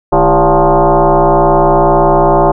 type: tone with frequency modulation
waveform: sine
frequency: 150 Hz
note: D3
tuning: 37 cents sharp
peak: -5 dBFS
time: 0.12-2.52 s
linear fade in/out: 10 ms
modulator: 181 Hz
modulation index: 4.8
effects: none